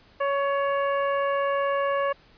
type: harmonic tone with a mistuned harmonic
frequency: 558 Hz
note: C#5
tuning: 11 cents sharp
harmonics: 1 / 2 / 3 / 4 / 5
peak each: -24 / -27 / -33 / -41 / -41 dBFS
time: 0.2-2.13 s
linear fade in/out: 10 ms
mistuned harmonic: 3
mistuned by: +21 cents
effects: pink hiss -56 dBFS RMS until 2.37 s + resampled to 11025 Hz